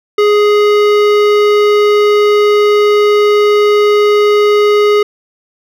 sine tone with hard clipping, 416.1 Hz, G#4, 3 cents sharp, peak -8 dBFS, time 0.18-5.03 s, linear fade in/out 5 ms, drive 16 dB, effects none

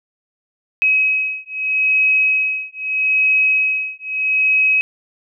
sine beating tone pair, 2547 / 2547.79 Hz, D#7 / D#7, +40 / +40 cents, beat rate 0.79 Hz, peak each -17 dBFS, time 0.82-4.81 s, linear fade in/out 0 ms, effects none

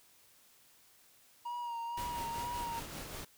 triangle tone with vibrato, 946 Hz, A#5, 25 cents sharp, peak -35 dBFS, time 1.45-2.8 s, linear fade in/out 10 ms, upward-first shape sine, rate 2.1 Hz, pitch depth 35 cents each way
pink noise with tremolo, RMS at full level -43 dBFS, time 1.97-3.25 s, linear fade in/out 5 ms, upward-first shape sine, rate 5.2 Hz, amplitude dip 35%
effects white hiss -64 dBFS RMS until 3.37 s

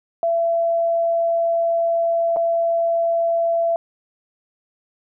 sine tone with dropouts, 672 Hz, E5, 33 cents sharp, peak -16 dBFS, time 0.23-3.76 s, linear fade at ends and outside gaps 1 ms, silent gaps 2.362-2.368 s, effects none

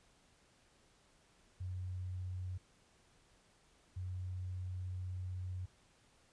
sine tone bursts at uneven times, 91.6 Hz, F#2, 17 cents flat, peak -39 dBFS, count 2, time 1.6-2.58 / 3.96-5.66 s, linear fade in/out 10 ms, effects pink hiss -69 dBFS RMS until 6.32 s + resampled to 22050 Hz

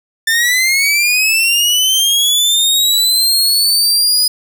sawtooth linear sweep, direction up, 1781 to 4978 Hz, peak -7 dBFS, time 0.27-4.28 s, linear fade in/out 5 ms, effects none

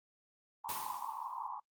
pink band-pass noise, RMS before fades -42 dBFS, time 0.64-1.6 s, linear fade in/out 5 ms, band 840 to 1100 Hz, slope 96 dB/octave
white noise with exponential decay, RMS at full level -39 dBFS, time 0.69-1.48 s, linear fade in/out 0 ms, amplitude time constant 170 ms
effects noise-tail reverb RT60 0.1 s tail -25 dB re dry + Opus 24 kbps

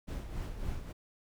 brown noise with tremolo, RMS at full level -36 dBFS, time 0.07-0.93 s, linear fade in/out 20 ms, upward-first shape sine, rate 3.6 Hz, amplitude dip 55%, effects none

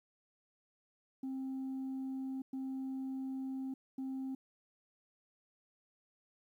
sine tone bursts at uneven times, 264.8 Hz, C4, 21 cents sharp, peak -35 dBFS, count 3, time 1.23-2.42 / 2.53-3.74 / 3.98-4.35 s, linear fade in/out 5 ms, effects tanh soft clip ceiling -36 dBFS + 12-bit

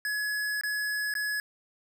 square tone with dropouts, 1692 Hz, G#6, 32 cents sharp, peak -29 dBFS, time 0.05-1.4 s, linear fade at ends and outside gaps 1 ms, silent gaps 0.611-0.635 / 1.139-1.152 s, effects none

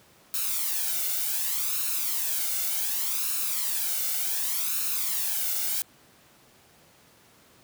blue noise with flanger, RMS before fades -28 dBFS, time 0.34-5.82 s, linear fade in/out 0 ms, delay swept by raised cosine 0.74 to 1.41 ms, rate 0.67 Hz, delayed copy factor +0.65, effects pink hiss -57 dBFS RMS until 7.63 s + high-pass 100 Hz 12 dB/octave

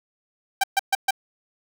sawtooth tone bursts, 781 Hz, G5, 7 cents flat, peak -13 dBFS, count 4, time 0.61-1.108 s, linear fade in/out 5 ms, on 27 ms, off 130 ms, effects none

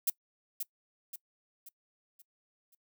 violet noise with echo, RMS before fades -28 dBFS, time 0.07-0.1 s, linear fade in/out 5 ms, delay 530 ms, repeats 5, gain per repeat -7 dB, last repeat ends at 2.75 s, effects noise-tail reverb RT60 0.1 s tail -22 dB re dry

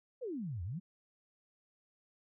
sine exponential two-way sweep, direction down then up, 545 to 80.5 to 199.4 Hz, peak -37 dBFS, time 0.21-0.8 s, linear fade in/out 20 ms, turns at 0.63 s, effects none

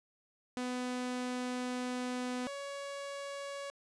sawtooth tone pair in turn, 249.8 / 560.8 Hz, B3 / C#5, +20 / +20 cents, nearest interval octave + major second, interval 1400 cents, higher second, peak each -31 / -36 dBFS, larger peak first, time 0.57-2.47 / 2.47-3.7 s, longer first, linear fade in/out 0 ms, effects resampled to 22050 Hz

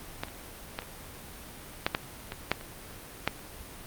clicks, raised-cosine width 0.3 ms, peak -14 / -28 / -16 / -28 / -8 / -9 / -19 / -6 / -27 / -8 / -30 dBFS, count 11, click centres 0.235 / 0.284 / 0.789 / 0.821 / 1.865 / 1.949 / 2.321 / 2.516 / 2.611 / 3.276 / 3.393 s, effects pink hiss -45 dBFS RMS until 3.86 s + Opus 32 kbps

